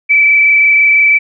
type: tone with frequency modulation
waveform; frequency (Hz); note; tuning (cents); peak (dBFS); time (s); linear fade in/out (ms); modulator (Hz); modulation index
sine; 2309; D7; -30; -5; 0.09-1.19; 20; 26; 1.2
effects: none